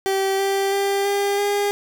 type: tone with pitch steps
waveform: 30% pulse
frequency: 387.4 / 392.1 / 396.9 / 401.8 / 406.7 Hz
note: G4 / G4 / G4 / G4 / G#4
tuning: -20 / 0 / +22 / +43 / -36 cents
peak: -16 dBFS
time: 0.06-1.71 s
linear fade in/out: 0 ms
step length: 330 ms
effects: 8-bit